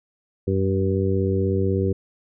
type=harmonic tone with a mistuned harmonic; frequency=96.2 Hz; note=G2; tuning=32 cents flat; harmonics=1 / 2 / 3 / 4 / 5; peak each=-22 / -26 / -29 / -24 / -28 dBFS; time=0.47-1.93 s; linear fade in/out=10 ms; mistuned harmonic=1; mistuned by=-29 cents; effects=none